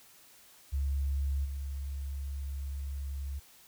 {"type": "tone with level steps", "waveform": "sine", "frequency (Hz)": 69.3, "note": "C#2", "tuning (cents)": 0, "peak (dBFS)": [-28, -34], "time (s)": [0.72, 3.4], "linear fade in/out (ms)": 20, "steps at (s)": 1.44, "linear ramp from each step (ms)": 20, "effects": ["white hiss -58 dBFS RMS until 3.67 s"]}